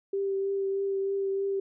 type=tone with vibrato; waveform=sine; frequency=392 Hz; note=G4; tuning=in tune; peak=-26 dBFS; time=0.13-1.6 s; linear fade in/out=5 ms; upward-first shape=triangle; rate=3.2 Hz; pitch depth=17 cents each way; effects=none